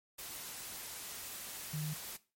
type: tone in noise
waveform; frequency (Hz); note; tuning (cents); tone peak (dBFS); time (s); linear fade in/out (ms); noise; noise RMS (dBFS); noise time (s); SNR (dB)
sine; 152.9; D#3; -30; -35; 1.73-1.94; 10; white; -45; 0.18-2.17; +7
effects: noise-tail reverb RT60 0.3 s tail -17 dB re dry + MP3 64 kbps